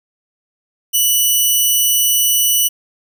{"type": "tone", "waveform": "5% pulse", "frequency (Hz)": 2960, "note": "F#7", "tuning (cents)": 0, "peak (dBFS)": -3, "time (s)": [0.93, 2.69], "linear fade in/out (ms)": 20, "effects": []}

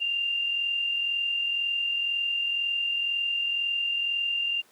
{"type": "tone pair together", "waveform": "sine", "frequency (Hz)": [2752, 2794], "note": ["F7", "F7"], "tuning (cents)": [-26, 0], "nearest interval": "unison", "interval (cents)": 26, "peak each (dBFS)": [-37, -25], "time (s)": [0, 4.62], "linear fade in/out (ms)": 20, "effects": ["pink hiss -59 dBFS RMS until 4.71 s", "high-pass 300 Hz 12 dB/octave"]}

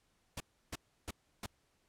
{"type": "noise bursts", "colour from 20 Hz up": "pink", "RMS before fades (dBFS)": -41, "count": 4, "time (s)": [0.37, 1.462], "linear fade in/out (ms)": 5, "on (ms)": 33, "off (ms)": 320, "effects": ["pink hiss -75 dBFS RMS until 1.88 s", "low-pass 11000 Hz 12 dB/octave"]}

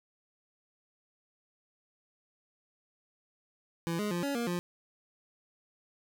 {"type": "tone with pitch steps", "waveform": "25% pulse", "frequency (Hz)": [167.7, 208.7, 174.2, 281.1, 236.2, 175.9], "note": ["E3", "G#3", "F3", "C#4", "A#3", "F3"], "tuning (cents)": [30, 9, -4, 24, 23, 13], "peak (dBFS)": -27, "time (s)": [3.87, 4.59], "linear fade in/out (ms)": 0, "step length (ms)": 120, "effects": []}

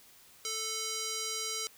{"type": "tone with band-pass filter", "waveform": "square", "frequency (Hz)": 440, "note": "A4", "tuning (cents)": 0, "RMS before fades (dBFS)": -36, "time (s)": [0.45, 1.67], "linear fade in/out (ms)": 0, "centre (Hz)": 6000, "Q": 1.7, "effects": ["white hiss -58 dBFS RMS until 1.77 s"]}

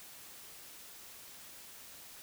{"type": "silence", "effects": ["white hiss -52 dBFS RMS until 2.22 s"]}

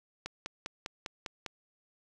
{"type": "click train", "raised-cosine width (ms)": 0.2, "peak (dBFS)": -20, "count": 7, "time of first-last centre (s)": [0.26, 1.462], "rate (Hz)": 4.99, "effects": []}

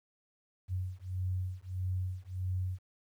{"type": "beating tone pair", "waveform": "sine", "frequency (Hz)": [91.5, 93.1], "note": ["F#2", "F#2"], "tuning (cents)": [-19, 11], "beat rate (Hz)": 1.6, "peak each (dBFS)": [-36, -36], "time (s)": [0.68, 2.79], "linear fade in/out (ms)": 50, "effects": ["11-bit"]}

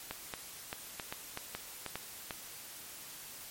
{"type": "clicks", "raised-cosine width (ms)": 0.3, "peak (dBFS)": -21, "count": 10, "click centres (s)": [0.11, 0.338, 0.729, 0.998, 1.125, 1.374, 1.55, 1.863, 1.956, 2.308], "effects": ["white hiss -48 dBFS RMS until 3.5 s", "MP3 64 kbps"]}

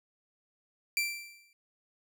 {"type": "tone with exponential decay", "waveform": "sawtooth", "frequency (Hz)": 2349, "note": "D7", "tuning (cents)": 0, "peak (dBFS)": -22, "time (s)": [0.97, 1.53], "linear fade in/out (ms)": 1, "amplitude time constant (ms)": 120, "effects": []}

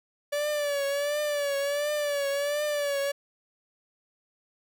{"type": "tone with vibrato", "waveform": "45% pulse", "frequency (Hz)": 577, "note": "D5", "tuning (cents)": -31, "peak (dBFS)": -26, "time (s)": [0.32, 3.12], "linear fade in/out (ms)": 10, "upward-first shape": "triangle", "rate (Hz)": 1.4, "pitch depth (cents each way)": 71, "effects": []}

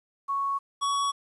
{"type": "tone pair in turn", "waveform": ["sine", "square"], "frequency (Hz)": [1108.7, 1122.9], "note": ["C#6", "C#6"], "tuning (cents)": [0, 22], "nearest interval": "unison", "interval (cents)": 22, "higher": "second", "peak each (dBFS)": -25, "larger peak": "neither", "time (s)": [[0.28, 0.59], [0.81, 1.12]], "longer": "neither", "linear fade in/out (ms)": 20, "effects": ["resampled to 24000 Hz", "10-bit"]}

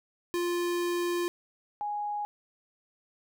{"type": "tone pair in turn", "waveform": ["square", "sine"], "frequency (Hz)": [349.2, 829.1], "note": ["F4", "G#5"], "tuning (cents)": [0, -3], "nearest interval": "octave + minor third", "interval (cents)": 1497, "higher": "second", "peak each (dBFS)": [-28, -30], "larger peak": "first", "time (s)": [[0.34, 1.28], [1.81, 2.25]], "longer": "first", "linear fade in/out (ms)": 0, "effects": []}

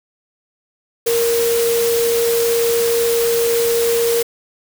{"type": "tone in noise", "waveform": "sine", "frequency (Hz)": 466.2, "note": "A#4", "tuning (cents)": 0, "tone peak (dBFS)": -14, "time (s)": [1.06, 4.23], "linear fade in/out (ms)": 10, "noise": "white", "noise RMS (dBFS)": -23, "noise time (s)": [1.06, 4.23], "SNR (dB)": 6, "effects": []}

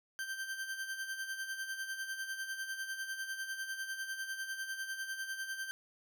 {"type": "tone with tremolo", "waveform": "40% pulse", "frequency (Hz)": 1566, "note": "G6", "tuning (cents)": -2, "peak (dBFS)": -35, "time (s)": [0.19, 5.71], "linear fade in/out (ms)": 0, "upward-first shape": "sine", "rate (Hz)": 10, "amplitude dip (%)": 60, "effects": []}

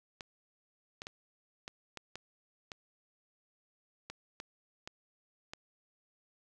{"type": "clicks", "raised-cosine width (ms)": 0.2, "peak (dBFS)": -25, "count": 11, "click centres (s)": [0.208, 1.019, 1.069, 1.679, 1.973, 2.156, 2.718, 4.1, 4.401, 4.875, 5.535], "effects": []}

